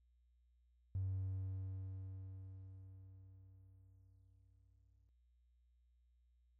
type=tone with exponential decay; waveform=triangle; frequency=95 Hz; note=F#2; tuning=46 cents sharp; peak=-33 dBFS; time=0.95-5.09 s; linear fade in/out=0 ms; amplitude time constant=900 ms; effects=tanh soft clip ceiling -34 dBFS + added 60 Hz sine -70 dBFS peak until 6.59 s